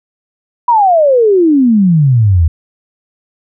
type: exponential sweep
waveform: sine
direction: down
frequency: 990 to 76.8 Hz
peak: -5 dBFS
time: 0.68-2.48 s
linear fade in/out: 5 ms
effects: none